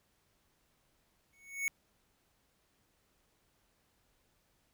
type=tone with exponential growth; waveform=square; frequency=2217 Hz; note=C#7; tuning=in tune; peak=-29 dBFS; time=1.33-1.68 s; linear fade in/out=0 ms; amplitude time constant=74 ms; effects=pink hiss -74 dBFS RMS until 4.73 s